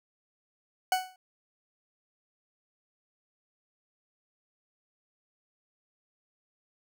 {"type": "tone with exponential decay", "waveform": "40% pulse", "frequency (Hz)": 744, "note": "F#5", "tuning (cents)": 9, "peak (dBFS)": -20, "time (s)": [0.92, 1.16], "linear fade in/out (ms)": 2, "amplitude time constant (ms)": 52, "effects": []}